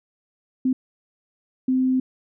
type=tone bursts at uneven times; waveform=sine; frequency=258.4 Hz; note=C4; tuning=21 cents flat; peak=-17 dBFS; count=2; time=0.65-0.73 / 1.68-2 s; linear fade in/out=5 ms; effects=none